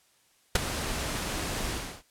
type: noise with ADSR envelope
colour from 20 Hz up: pink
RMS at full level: -19 dBFS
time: 0.55-2.03 s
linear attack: 6 ms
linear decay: 15 ms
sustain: -13 dB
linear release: 330 ms
effects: white hiss -65 dBFS RMS until 2.1 s + low-pass 11000 Hz 12 dB/octave